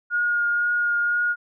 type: tone with vibrato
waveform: sine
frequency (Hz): 1429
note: F6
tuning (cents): +39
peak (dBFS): -19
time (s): 0.1-1.36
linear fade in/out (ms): 50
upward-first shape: triangle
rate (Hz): 2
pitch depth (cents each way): 14
effects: none